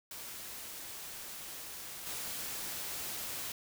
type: noise with level steps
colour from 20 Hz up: white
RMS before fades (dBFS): -45 / -40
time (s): 0.11-3.52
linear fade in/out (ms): 2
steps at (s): 2.06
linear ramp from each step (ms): 10
effects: none